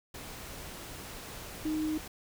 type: tone in noise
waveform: sine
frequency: 310 Hz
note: D#4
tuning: 6 cents flat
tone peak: -29 dBFS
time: 1.65-1.98 s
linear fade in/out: 5 ms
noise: pink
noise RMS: -44 dBFS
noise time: 0.14-2.08 s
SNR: +12 dB
effects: none